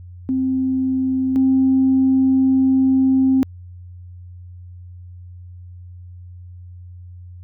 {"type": "tone pair in turn", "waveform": "sine", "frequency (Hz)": [261.6, 263.9], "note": ["C4", "C4"], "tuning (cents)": [0, 15], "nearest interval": "unison", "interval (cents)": 15, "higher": "second", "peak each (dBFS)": [-16, -11], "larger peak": "second", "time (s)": [[0.29, 1.36], [1.36, 3.43]], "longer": "second", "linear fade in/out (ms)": 0, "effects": ["tanh soft clip ceiling -7 dBFS", "added 89 Hz sine -35 dBFS peak until 7.43 s"]}